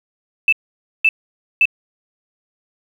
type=tone bursts; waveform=sine; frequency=2637 Hz; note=E7; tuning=in tune; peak=-9 dBFS; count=3; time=0.48-1.655 s; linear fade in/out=2 ms; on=45 ms; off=520 ms; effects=7-bit